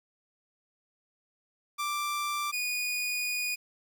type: tone pair in turn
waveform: sawtooth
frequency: 1177 / 2462 Hz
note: D6 / D#7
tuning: +3 / -19 cents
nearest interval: octave + minor second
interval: 1278 cents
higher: second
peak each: -26 dBFS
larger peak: neither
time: 1.78-2.52 / 2.52-3.56 s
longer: second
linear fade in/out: 20 ms
effects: 10-bit